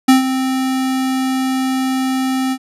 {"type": "tone with ADSR envelope", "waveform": "square", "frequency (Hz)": 261.6, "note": "C4", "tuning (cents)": 0, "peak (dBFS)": -5, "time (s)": [0.08, 2.58], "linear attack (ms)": 9, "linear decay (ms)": 130, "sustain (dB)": -11, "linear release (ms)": 60, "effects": ["resampled to 32000 Hz"]}